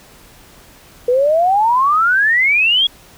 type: exponential sweep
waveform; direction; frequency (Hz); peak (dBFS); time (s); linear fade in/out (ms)
sine; up; 478.2 to 3362; -10; 1.08-2.87; 5
effects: pink hiss -44 dBFS RMS until 3.17 s